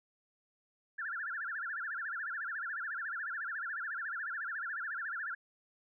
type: tone with vibrato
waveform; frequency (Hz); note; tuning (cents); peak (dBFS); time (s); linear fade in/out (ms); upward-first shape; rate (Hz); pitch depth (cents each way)
sine; 1558; G6; -11; -36; 0.98-5.35; 10; sine; 14; 240
effects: none